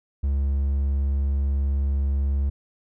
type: tone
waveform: triangle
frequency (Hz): 69.3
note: C#2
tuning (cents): 0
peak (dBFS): -18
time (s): 0.23-2.5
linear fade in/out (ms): 10
effects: none